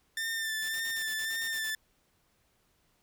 sawtooth tone with vibrato, 1786 Hz, A6, 25 cents sharp, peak -28 dBFS, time 0.17-1.75 s, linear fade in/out 2 ms, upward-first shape sine, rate 1.8 Hz, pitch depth 30 cents each way
white noise bursts, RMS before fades -46 dBFS, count 10, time 0.62-1.705 s, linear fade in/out 5 ms, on 68 ms, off 45 ms
effects pink hiss -71 dBFS RMS until 3.02 s

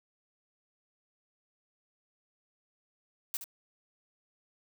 blue noise with echo, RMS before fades -34 dBFS, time 3.34-3.37 s, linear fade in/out 0 ms, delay 71 ms, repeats 1, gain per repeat -9 dB, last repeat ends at 3.441 s, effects none

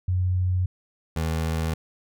sine / 25% pulse tone pair in turn, 91.4 / 80.49 Hz, F#2 / E2, -21 / -41 cents, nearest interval major second, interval 220 cents, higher first, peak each -20 / -20 dBFS, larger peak neither, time 0.08-0.66 / 1.16-1.74 s, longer neither, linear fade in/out 5 ms, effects none

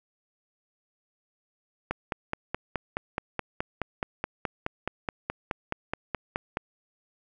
click train, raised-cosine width 0.5 ms, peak -13 dBFS, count 23, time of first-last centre 1.91-6.571 s, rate 4.72 Hz, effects none

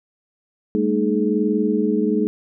sine tone cluster, 203.2 / 224.2 / 308.4 / 423.1 Hz, G#3 / A3 / D#4 / G#4, -38 / +33 / -15 / +32 cents, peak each -22 dBFS, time 0.75-2.27 s, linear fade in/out 0 ms, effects none

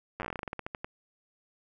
slowing click train, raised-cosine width 0.5 ms, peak -20 dBFS, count 18, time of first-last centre 0.2-0.845 s, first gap 9 ms, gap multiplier 1.16, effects none

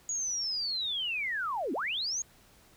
sine linear two-way sweep, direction down then up, 6800 to 233.1 to 6730 Hz, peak -30 dBFS, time 0.09-2.22 s, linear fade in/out 2 ms, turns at 1.73 s, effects pink hiss -60 dBFS RMS until 2.76 s

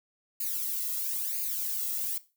violet noise with flanger, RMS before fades -32 dBFS, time 0.4-2.18 s, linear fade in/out 5 ms, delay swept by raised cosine 0.44 to 1.54 ms, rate 1 Hz, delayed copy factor +0.95, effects noise-tail reverb RT60 0.3 s tail -17 dB re dry

